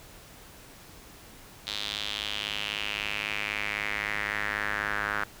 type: tone with band-pass filter sweep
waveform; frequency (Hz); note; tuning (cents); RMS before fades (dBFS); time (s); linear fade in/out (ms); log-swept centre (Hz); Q
square; 51.91; G#1; 0; -32; 1.67-5.24; 0; 3800 to 1500; 3.8
effects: pink hiss -50 dBFS RMS until 5.4 s